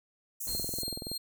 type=high-pass noise; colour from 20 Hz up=white; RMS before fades=-37 dBFS; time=0.4-0.83 s; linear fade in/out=10 ms; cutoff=6000 Hz; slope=96 dB/octave
type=tone with tremolo; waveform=sawtooth; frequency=4210 Hz; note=C8; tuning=10 cents sharp; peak=-30 dBFS; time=0.47-1.18 s; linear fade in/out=10 ms; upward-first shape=triangle; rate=3.2 Hz; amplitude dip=75%
type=noise with exponential decay; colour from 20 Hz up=brown; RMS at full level=-41 dBFS; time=0.47-0.98 s; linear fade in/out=1 ms; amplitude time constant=110 ms
type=click train; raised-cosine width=2 ms; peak=-26 dBFS; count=13; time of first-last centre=0.55-1.116 s; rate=21.2 Hz
effects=none